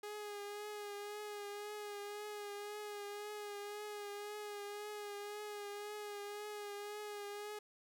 sawtooth tone with vibrato, 413.6 Hz, G#4, 7 cents flat, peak -40 dBFS, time 0.03-7.59 s, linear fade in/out 5 ms, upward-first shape triangle, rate 1.9 Hz, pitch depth 33 cents each way, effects none

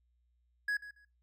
triangle tone with echo, 1670 Hz, G#6, 9 cents sharp, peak -28 dBFS, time 0.68-0.77 s, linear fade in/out 5 ms, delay 140 ms, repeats 2, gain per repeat -15 dB, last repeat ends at 1.05 s, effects noise-tail reverb RT60 0.2 s tail -20 dB re dry + added 60 Hz sine -70 dBFS peak until 1.22 s

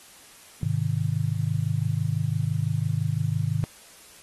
sine chord, Ab major, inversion none, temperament just, 103.83 / 129.78 / 155.74 Hz, Ab2 / C3 / Eb3, 0 / -14 / +2 cents, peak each -27 dBFS, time 0.63-3.64 s, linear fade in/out 0 ms, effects white hiss -50 dBFS RMS until 4.22 s + AAC 32 kbps

